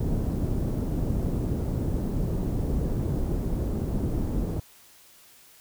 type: low-pass noise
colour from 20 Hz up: pink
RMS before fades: -27 dBFS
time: 0-4.6 s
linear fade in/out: 5 ms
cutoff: 330 Hz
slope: 12 dB/octave
effects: white hiss -54 dBFS RMS until 5.6 s